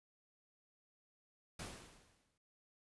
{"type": "noise with exponential decay", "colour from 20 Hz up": "pink", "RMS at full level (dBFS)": -45, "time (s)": [1.59, 2.38], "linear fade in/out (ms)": 5, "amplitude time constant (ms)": 170, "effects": ["resampled to 24000 Hz"]}